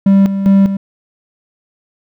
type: tone with tremolo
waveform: triangle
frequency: 196 Hz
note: G3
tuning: in tune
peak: -3 dBFS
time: 0.06-0.77 s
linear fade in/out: 5 ms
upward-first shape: square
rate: 2.5 Hz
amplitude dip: 65%
effects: none